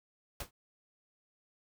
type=noise with exponential decay; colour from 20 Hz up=pink; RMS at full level=-34 dBFS; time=0.4-0.51 s; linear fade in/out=5 ms; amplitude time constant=23 ms; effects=none